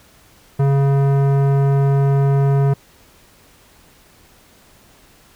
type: tone with tanh clipping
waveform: sine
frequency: 138.6 Hz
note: C#3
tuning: in tune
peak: -14 dBFS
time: 0.59-2.74 s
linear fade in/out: 10 ms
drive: 16 dB
effects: pink hiss -50 dBFS RMS until 5.35 s